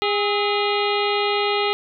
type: harmonic tone with a mistuned harmonic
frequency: 408.8 Hz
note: G#4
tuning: 27 cents flat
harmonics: 1 / 2 / 3 / 5 / 6 / 7 / 8 / 9 / 10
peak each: -22 / -25 / -27 / -29 / -30 / -30 / -31 / -32 / -32 dBFS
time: 0.02-1.73 s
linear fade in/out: 0 ms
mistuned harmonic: 3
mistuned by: +73 cents
effects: none